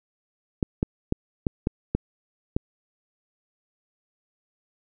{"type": "clicks", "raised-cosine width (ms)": 3, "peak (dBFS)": -9, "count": 7, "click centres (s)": [0.628, 0.829, 1.124, 1.468, 1.671, 1.95, 2.565], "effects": []}